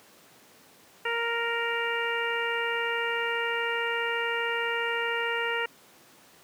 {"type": "harmonic tone", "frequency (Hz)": 466.2, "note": "A#4", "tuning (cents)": 0, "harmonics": [1, 2, 3, 4, 5, 6], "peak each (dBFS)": [-32, -34, -33, -32, -36, -35], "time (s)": [1.05, 5.66], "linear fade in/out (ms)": 5, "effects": ["pink hiss -55 dBFS RMS until 6.43 s", "high-pass 200 Hz 12 dB/octave"]}